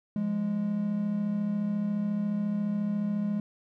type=tone pair together; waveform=triangle; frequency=173.45 / 207.7 Hz; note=F3 / G#3; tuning=-12 / 0 cents; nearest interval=minor third; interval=312 cents; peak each=-33 / -25 dBFS; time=0.16-3.4 s; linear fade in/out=2 ms; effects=none